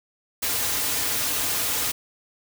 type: noise with comb filter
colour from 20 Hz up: white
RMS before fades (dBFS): -25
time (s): 0.42-1.92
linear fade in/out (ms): 10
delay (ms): 5.3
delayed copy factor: -0.55
effects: none